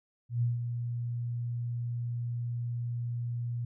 sine tone with ADSR envelope, 119.5 Hz, A#2, 43 cents sharp, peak -24 dBFS, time 0.29-3.65 s, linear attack 130 ms, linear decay 160 ms, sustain -7 dB, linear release 4 ms, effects none

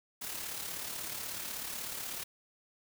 white noise with amplitude modulation, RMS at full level -38 dBFS, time 0.21-2.24 s, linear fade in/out 10 ms, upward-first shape sine, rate 36.3 Hz, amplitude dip 45%, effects none

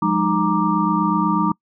sine tone cluster, 177.9 / 206 / 307 / 936 / 1179 Hz, F3 / G#3 / D#4 / A#5 / D6, +32 / -14 / -23 / +7 / +6 cents, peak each -22 dBFS, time 0.02-1.52 s, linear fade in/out 5 ms, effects noise-tail reverb RT60 0.1 s tail -26 dB re dry

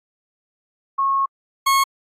sine / 40% pulse tone pair in turn, 1092 / 1092 Hz, C#6 / C#6, -26 / -26 cents, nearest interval unison, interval 0 cents, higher neither, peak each -16 / -13 dBFS, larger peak second, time 0.98-1.26 / 1.66-1.84 s, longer first, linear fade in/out 10 ms, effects AAC 48 kbps

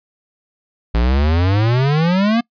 square exponential sweep, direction up, 55 to 240 Hz, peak -13 dBFS, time 0.94-2.41 s, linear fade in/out 10 ms, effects noise-tail reverb RT60 0.1 s tail -26 dB re dry + resampled to 11025 Hz

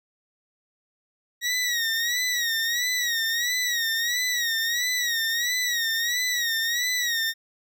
20% pulse tone with vibrato, 1900 Hz, A#6, 33 cents sharp, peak -18 dBFS, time 1.41-7.34 s, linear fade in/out 50 ms, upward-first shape sine, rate 1.5 Hz, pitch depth 90 cents each way, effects none

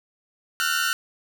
sawtooth tone cluster, 1358 / 1437 / 1517 / 1814 Hz, F6 / F6 / F#6 / A#6, -49 / +49 / +43 / -48 cents, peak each -24 / -22 / -23 / -30 dBFS, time 0.6-0.93 s, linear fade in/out 0 ms, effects none

